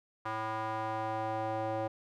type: tone with band-pass filter sweep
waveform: square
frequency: 110 Hz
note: A2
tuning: in tune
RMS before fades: -35 dBFS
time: 0.25-1.88 s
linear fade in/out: 10 ms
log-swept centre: 1100 to 640 Hz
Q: 2.4
effects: none